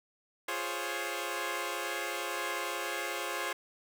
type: chord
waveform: 10% pulse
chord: Db major seventh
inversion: first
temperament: equal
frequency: 349.2 / 415.3 / 523.3 / 554.4 Hz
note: F4 / Ab4 / C5 / Db5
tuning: 0 / 0 / 0 / 0 cents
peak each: -31 dBFS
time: 0.48-3.53 s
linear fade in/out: 5 ms
effects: none